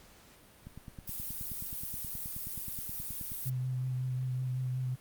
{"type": "click train", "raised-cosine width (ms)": 5, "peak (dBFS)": -32, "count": 26, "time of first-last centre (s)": [0.67, 3.318], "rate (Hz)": 9.44}
{"type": "noise", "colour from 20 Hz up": "violet", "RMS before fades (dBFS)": -39, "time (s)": [1.07, 3.5], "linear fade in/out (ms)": 10}
{"type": "tone with vibrato", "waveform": "sine", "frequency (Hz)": 128, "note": "C3", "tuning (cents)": -38, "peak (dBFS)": -31, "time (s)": [3.45, 4.96], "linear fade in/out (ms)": 20, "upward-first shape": "sine", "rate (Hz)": 5.4, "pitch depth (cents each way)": 19}
{"effects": ["pink hiss -58 dBFS RMS until 5 s", "Opus 48 kbps"]}